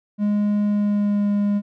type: tone with pitch glide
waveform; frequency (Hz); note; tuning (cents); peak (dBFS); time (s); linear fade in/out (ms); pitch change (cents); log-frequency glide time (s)
triangle; 207 to 204.2; G#3 to G#3; -5 to -29; -15; 0.18-1.62; 50; -24; 0.64-1.31
effects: none